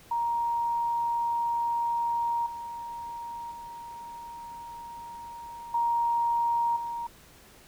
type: tone with level steps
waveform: sine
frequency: 938 Hz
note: A#5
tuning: 11 cents sharp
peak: -25 / -35 / -39 / -23 / -31 dBFS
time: 0.11-7.07 s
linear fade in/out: 5 ms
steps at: 2.46 / 3.51 / 5.74 / 6.76 s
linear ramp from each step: 5 ms
effects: pink hiss -54 dBFS RMS until 7.67 s